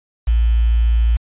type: tone with quantisation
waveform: sine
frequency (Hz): 57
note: A#1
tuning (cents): -38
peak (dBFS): -11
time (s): 0.27-1.17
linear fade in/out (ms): 10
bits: 6
effects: resampled to 8000 Hz